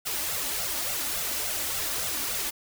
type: noise with flanger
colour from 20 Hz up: white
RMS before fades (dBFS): -30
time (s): 0.05-2.51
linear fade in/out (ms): 20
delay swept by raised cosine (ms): 1.4 to 3.5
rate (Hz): 3.5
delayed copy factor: +0.7
effects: none